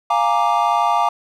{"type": "chord", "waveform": "triangle", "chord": "Bb dominant seventh", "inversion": "second", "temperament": "equal", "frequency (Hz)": [698.5, 830.6, 932.3, 1174.7], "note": ["F5", "Ab5", "Bb5", "D6"], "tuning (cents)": [0, 0, 0, 0], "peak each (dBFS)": -18, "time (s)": [0.1, 1.09], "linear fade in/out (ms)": 5, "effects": []}